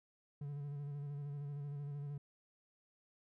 triangle tone with vibrato, 143.6 Hz, D3, 39 cents flat, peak -39 dBFS, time 0.41-2.18 s, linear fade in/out 5 ms, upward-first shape square, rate 13 Hz, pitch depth 28 cents each way, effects none

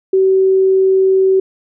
sine tone, 381.2 Hz, G4, 48 cents flat, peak -8 dBFS, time 0.13-1.4 s, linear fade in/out 5 ms, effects none

